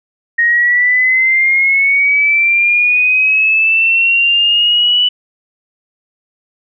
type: linear sweep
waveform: sine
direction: up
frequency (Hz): 1863 to 2973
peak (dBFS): -8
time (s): 0.38-5.09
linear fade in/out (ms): 10
effects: none